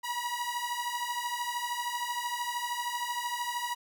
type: beating tone pair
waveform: sawtooth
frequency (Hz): 959 / 972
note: A#5 / B5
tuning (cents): +49 / -28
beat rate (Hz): 13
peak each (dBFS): -31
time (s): 0.03-3.75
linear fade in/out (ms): 20
effects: none